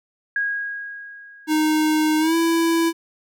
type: tone with exponential decay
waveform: sine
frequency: 1642 Hz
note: G#6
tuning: 20 cents flat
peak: -18 dBFS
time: 0.36-2.07 s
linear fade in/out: 2 ms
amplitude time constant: 370 ms
type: tone with pitch glide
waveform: square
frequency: 309.5 to 331.7 Hz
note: D#4 to E4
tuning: -9 to +11 cents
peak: -17 dBFS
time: 1.47-2.93 s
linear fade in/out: 50 ms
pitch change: +120 cents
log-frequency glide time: 2.19-2.35 s
effects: none